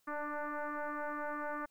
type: tone with frequency modulation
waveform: sine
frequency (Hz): 293.7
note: D4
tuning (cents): 0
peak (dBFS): -36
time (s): 0.07-1.66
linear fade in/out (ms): 10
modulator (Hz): 296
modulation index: 4.6
effects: white hiss -75 dBFS RMS until 1.7 s